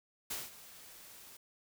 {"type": "noise with ADSR envelope", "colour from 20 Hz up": "white", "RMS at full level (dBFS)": -38, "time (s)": [0.3, 1.37], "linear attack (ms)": 9, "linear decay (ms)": 190, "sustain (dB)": -16, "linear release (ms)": 4, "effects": []}